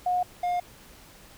sine / triangle tone pair in turn, 722 / 710.8 Hz, F#5 / F5, -43 / +30 cents, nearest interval unison, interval 27 cents, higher first, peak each -22 dBFS, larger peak neither, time 0.06-0.23 / 0.43-0.6 s, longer neither, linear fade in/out 5 ms, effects pink hiss -51 dBFS RMS until 1.37 s

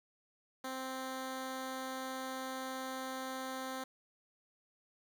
10% pulse tone, 261.6 Hz, C4, in tune, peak -31 dBFS, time 0.64-3.84 s, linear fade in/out 5 ms, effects none

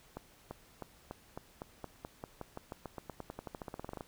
accelerating click train, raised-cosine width 1 ms, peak -27 dBFS, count 29, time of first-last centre 0.17-4.008 s, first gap 340 ms, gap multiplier 0.92, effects pink hiss -62 dBFS RMS until 4.07 s

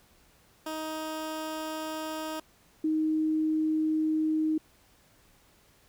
15% pulse / sine tone pair in turn, 313.8 / 312.7 Hz, D#4 / D#4, +15 / +9 cents, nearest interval unison, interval 6 cents, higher first, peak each -27 / -24 dBFS, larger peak second, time 0.66-2.4 / 2.84-4.58 s, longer neither, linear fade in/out 5 ms, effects pink hiss -62 dBFS RMS until 5.88 s

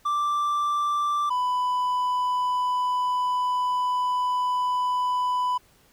triangle tone pair in turn, 1174.7 / 996.1 Hz, D6 / B5, 0 / +15 cents, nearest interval minor third, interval 285 cents, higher first, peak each -20 dBFS, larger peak neither, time 0.05-1.3 / 1.3-5.58 s, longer second, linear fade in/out 10 ms, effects pink hiss -59 dBFS RMS until 5.92 s

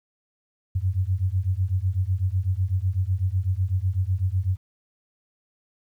sine beating tone pair, 89.7 / 97.7 Hz, F2 / G2, +47 / -5 cents, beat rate 8 Hz, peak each -24 dBFS, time 0.75-4.57 s, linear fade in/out 10 ms, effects 10-bit

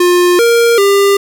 square tone with pitch steps, 354.9 / 467.5 / 398.9 Hz, F4 / A#4 / G4, +28 / +5 / +30 cents, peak -7 dBFS, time 0-1.17 s, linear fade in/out 5 ms, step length 390 ms, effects none

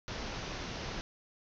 pink low-pass noise, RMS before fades -40 dBFS, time 0.08-1.01 s, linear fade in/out 0 ms, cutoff 6300 Hz, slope 96 dB/octave, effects none

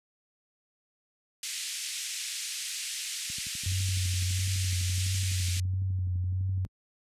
white band-pass noise, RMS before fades -36 dBFS, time 1.43-5.6 s, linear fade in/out 2 ms, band 2100 to 9000 Hz, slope 24 dB/octave
click train, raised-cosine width 5 ms, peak -33 dBFS, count 41, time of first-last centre 3.3-6.661 s, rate 11.9 Hz
sine tone with vibrato, 92.5 Hz, F#2, in tune, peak -26 dBFS, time 3.66-6.65 s, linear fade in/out 0 ms, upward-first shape triangle, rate 1.5 Hz, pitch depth 53 cents each way
effects high-pass 60 Hz 12 dB/octave + resampled to 32000 Hz

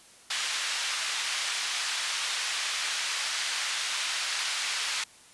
white band-pass noise, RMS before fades -31 dBFS, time 0.3-5.04 s, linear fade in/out 5 ms, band 1300 to 4900 Hz, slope 12 dB/octave, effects white hiss -54 dBFS RMS until 5.33 s + resampled to 24000 Hz

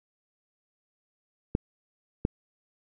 clicks, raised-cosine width 3 ms, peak -11 dBFS, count 2, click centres 1.551 / 2.251 s, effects none

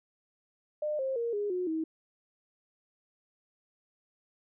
sine tone with pitch steps, 603 / 531 / 467.7 / 411.9 / 362.7 / 319.4 Hz, D5 / C5 / A#4 / G#4 / F#4 / D#4, +46 / +25 / +6 / -14 / -34 / +45 cents, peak -29 dBFS, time 0.82-1.84 s, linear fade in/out 5 ms, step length 170 ms, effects none

